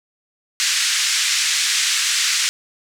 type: band-pass noise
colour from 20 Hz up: white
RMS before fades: -19 dBFS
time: 0.6-2.49 s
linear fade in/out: 0 ms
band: 1600 to 7400 Hz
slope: 24 dB/octave
effects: none